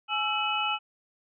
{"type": "tone cluster", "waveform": "sine", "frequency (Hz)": [844, 1332, 2554, 2964], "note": ["G#5", "E6", "D#7", "F#7"], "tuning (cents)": [28, 18, 45, 2], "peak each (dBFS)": -31, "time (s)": [0.08, 0.79], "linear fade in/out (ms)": 50, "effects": []}